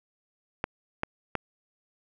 clicks, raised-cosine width 0.5 ms, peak -12 dBFS, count 3, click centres 0.641 / 1.034 / 1.353 s, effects none

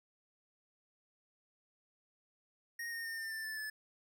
square tone with pitch steps, 1864.7 / 1842.2 / 1820 / 1798.1 / 1776.4 / 1755 / 1733.8 Hz, A#6 / A#6 / A#6 / A6 / A6 / A6 / A6, 0 / -21 / -42 / +37 / +16 / -5 / -26 cents, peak -40 dBFS, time 2.79-3.7 s, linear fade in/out 5 ms, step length 130 ms, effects none

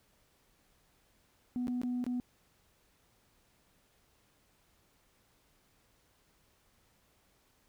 sine tone with dropouts, 246.9 Hz, B3, in tune, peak -30 dBFS, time 1.56-2.2 s, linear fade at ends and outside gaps 0 ms, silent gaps 1.671-1.681 / 1.816-1.834 / 2.041-2.065 s, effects tanh soft clip ceiling -29 dBFS + pink hiss -70 dBFS RMS until 7.68 s

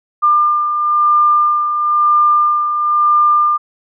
sine beating tone pair, 1198 / 1199 Hz, D6 / D6, +34 / +36 cents, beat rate 1 Hz, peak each -19 / -10 dBFS, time 0.22-3.58 s, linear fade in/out 20 ms, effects none

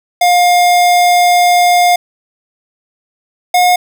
square tone pair in turn, 709 / 718.9 Hz, F5 / F5, +26 / +50 cents, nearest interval unison, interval 24 cents, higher second, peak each -7 dBFS, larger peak neither, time 0.21-1.96 / 3.54-3.76 s, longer first, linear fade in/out 5 ms, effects none

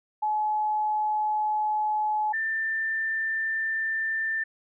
sine tone pair in turn, 852 / 1784.6 Hz, G#5 / A6, +44 / +24 cents, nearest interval octave + minor second, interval 1280 cents, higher second, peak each -23 / -25 dBFS, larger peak first, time 0.22-2.33 / 2.33-4.44 s, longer neither, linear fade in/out 10 ms, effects none

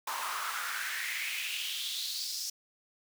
pink noise with high-pass filter sweep, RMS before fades -36 dBFS, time 0.07-2.5 s, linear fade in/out 5 ms, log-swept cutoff 940 to 5500 Hz, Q 4.3, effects none

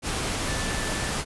sine tone in noise, 1755 Hz, A6, 5 cents flat, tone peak -36 dBFS, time 0.44-1.13 s, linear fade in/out 50 ms, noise pink, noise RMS -28 dBFS, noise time 0.02-1.25 s, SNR -11 dB, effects resampled to 24000 Hz

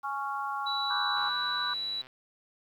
harmonic tone, 277.2 Hz, C#4, in tune, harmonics 3 / 4 / 5, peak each -35 / -34 / -37 dBFS, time 0.03-1.3 s, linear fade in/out 20 ms
sine tone, 3935 Hz, B7, 7 cents flat, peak -31 dBFS, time 0.66-2.02 s, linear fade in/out 10 ms
sine chord, G major seventh, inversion first, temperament equal, 987.8 / 1174.7 / 1480 / 1568 Hz, B5 / D6 / F#6 / G6, 0 / 0 / 0 / 0 cents, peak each -37 / -35 / -36 / -39 dBFS, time 0.9-1.74 s, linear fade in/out 5 ms
click train, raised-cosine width 0.3 ms, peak -35 dBFS, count 117, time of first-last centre 1.17-2.069 s, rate 129 Hz
effects 10-bit

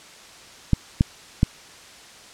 clicks, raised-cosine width 5 ms, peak -3 dBFS, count 3, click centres 0.733 / 1.009 / 1.431 s, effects white hiss -45 dBFS RMS until 2.33 s + low-pass 7000 Hz 12 dB/octave

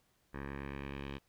10% pulse tone with low-pass filter sweep, 69.3 Hz, C#2, in tune, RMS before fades -43 dBFS, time 0.33-1.19 s, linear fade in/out 20 ms, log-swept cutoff 1700 to 3100 Hz, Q 2.3, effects pink hiss -74 dBFS RMS until 1.28 s

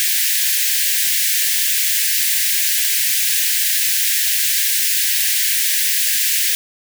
white high-pass noise, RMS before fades -17 dBFS, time 0-6.55 s, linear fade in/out 0 ms, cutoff 1600 Hz, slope 96 dB/octave, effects none

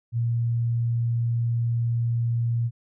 sine tone, 117.4 Hz, A#2, 13 cents sharp, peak -21 dBFS, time 0.12-2.71 s, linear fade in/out 50 ms, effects none

